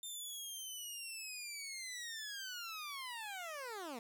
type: linear sweep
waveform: 15% pulse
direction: down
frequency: 3618 to 220 Hz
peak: -37 dBFS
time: 0.03-3.99 s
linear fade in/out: 2 ms
effects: none